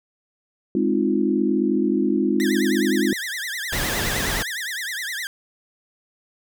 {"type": "chord", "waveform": "sine", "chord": "F minor seventh", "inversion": "first", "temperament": "equal with one note detuned", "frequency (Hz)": [207.7, 261.6, 311.1, 350.2], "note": ["Ab3", "C4", "Eb4", "F4"], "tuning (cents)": [0, 0, 0, 5], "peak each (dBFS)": -23, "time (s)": [0.75, 3.13], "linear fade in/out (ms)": 2}
{"type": "tone with vibrato", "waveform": "sawtooth", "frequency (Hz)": 1800, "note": "A6", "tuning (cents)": 39, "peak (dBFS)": -23, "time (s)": [2.4, 5.27], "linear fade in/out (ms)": 0, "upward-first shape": "triangle", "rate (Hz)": 9.7, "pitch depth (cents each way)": 260}
{"type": "noise", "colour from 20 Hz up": "pink", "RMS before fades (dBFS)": -25, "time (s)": [3.72, 4.43], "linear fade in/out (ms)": 10}
{"effects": []}